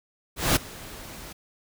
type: noise with ADSR envelope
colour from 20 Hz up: pink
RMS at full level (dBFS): -19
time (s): 0.36-1.33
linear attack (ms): 200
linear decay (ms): 13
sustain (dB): -22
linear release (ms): 8
effects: none